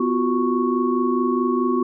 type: tone cluster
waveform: sine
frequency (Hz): 249.1 / 347.7 / 372.4 / 1107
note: B3 / F4 / F#4 / C#6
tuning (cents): +15 / -8 / +11 / -3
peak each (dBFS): -21 / -24 / -23 / -25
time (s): 0-1.83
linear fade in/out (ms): 5
effects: none